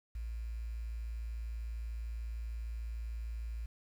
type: tone with quantisation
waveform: sine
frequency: 56.6 Hz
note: A1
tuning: 50 cents sharp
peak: -37 dBFS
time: 0.15-3.66 s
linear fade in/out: 5 ms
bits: 10
effects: none